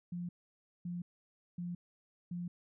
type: tone bursts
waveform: sine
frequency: 175.2 Hz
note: F3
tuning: 6 cents sharp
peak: -37 dBFS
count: 4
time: 0.12-2.48 s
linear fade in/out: 5 ms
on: 170 ms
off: 560 ms
effects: none